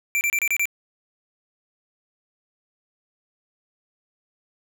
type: tone bursts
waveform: square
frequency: 2349 Hz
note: D7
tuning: in tune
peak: -20 dBFS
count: 6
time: 0.15-0.655 s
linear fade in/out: 0 ms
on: 60 ms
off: 29 ms
effects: none